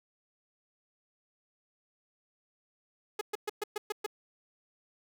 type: tone bursts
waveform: sawtooth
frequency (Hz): 420.5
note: G#4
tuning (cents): +22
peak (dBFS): -27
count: 7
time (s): 3.19-4.064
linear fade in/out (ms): 5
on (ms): 22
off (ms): 120
effects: none